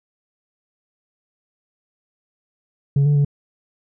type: tone with pitch steps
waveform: sine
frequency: 140.4 / 146 / 143.2 Hz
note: C#3 / D3 / D3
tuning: +22 / -10 / -43 cents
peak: -10 dBFS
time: 2.96-3.248 s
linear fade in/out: 5 ms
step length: 96 ms
effects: tanh soft clip ceiling -12 dBFS